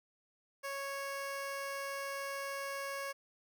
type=tone; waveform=15% pulse; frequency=553 Hz; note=C#5; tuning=4 cents flat; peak=-32 dBFS; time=0.63-3.13 s; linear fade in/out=20 ms; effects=none